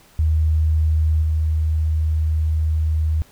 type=tone with level steps; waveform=sine; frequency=78.4 Hz; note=D#2; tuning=14 cents sharp; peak=-14 / -16 dBFS; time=0.19-3.22 s; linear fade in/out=0 ms; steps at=1.22 s; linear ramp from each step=5 ms; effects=pink hiss -51 dBFS RMS until 3.31 s